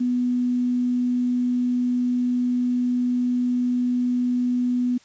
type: tone with quantisation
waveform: sine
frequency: 246.9 Hz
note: B3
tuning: in tune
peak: -19 dBFS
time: 0-4.98 s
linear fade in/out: 10 ms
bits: 8
effects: white hiss -55 dBFS RMS until 5.04 s + resampled to 16000 Hz